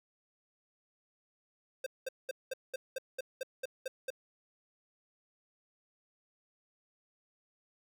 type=tone bursts; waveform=square; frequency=523.3 Hz; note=C5; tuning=in tune; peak=-35 dBFS; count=11; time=1.84-4.104 s; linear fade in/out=5 ms; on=24 ms; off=200 ms; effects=none